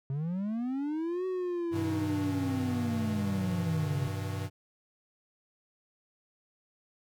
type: linear two-way sweep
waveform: triangle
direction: up then down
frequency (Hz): 131.4 to 375.2 to 131.4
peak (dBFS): -28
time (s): 0.1-4.08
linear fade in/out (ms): 2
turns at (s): 1.26
type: chord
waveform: square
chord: G augmented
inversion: none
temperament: equal with one note detuned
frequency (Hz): 98 / 123.47 / 159.29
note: G2 / B2 / D#3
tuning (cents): 0 / 0 / +41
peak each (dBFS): -35 / -40 / -41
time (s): 1.71-4.5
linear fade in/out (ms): 50
effects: none